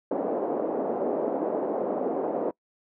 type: band-pass noise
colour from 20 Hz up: white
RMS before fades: -28 dBFS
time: 0.11-2.51 s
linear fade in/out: 2 ms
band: 260 to 640 Hz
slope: 24 dB/octave
effects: noise-tail reverb RT60 0.1 s tail -24 dB re dry